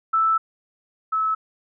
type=tone pair in turn; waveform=sine; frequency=1318.5 / 1299.6 Hz; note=E6 / E6; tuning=0 / -25 cents; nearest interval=unison; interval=25 cents; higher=first; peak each=-16 / -19 dBFS; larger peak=first; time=0.13-0.38 / 1.12-1.35 s; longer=first; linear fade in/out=10 ms; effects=none